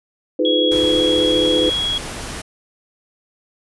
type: chord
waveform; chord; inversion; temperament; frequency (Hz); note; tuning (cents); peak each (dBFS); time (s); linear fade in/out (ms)
sine; F half-diminished seventh; third; just; 314.3 / 349.2 / 419.1 / 502.9; Eb4 / F4 / Ab4 / Cb5; +18 / 0 / +16 / +31; -19 / -23 / -23 / -18; 0.39-1.7; 5
type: tone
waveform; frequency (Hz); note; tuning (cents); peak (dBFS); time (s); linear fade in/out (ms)
sine; 3322; G#7; 0; -18; 0.45-1.98; 2
type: noise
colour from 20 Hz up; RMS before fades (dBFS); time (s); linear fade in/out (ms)
pink; -29; 0.71-2.42; 10
effects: resampled to 24000 Hz